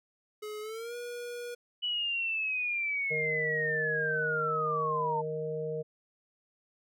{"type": "tone with pitch glide", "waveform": "square", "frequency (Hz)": [424.2, 481.7], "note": ["G#4", "B4"], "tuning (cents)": [37, -43], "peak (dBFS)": -38, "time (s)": [0.42, 1.55], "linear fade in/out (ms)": 10, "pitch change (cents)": 220, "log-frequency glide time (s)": [0.61, 0.95]}
{"type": "linear sweep", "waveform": "sine", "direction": "down", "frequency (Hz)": [2966, 882], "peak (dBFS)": -29, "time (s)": [1.82, 5.22], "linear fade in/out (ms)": 20}
{"type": "harmonic tone", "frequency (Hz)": 155.56, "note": "D#3", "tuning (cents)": 0, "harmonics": [1, 3, 4], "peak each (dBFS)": [-39, -33, -41], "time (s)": [3.1, 5.83], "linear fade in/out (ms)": 20}
{"effects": []}